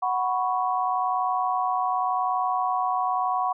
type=chord; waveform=sine; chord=F# suspended fourth; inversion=none; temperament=equal; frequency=740 / 987.8 / 1108.7 Hz; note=F#5 / B5 / C#6; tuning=0 / 0 / 0 cents; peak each=-25 / -28 / -27 dBFS; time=0.02-3.53 s; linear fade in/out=10 ms; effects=none